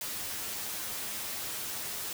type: noise with comb filter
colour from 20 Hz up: white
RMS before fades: -37 dBFS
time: 0.01-2.13 s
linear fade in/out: 2 ms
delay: 9.6 ms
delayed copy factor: +0.55
effects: none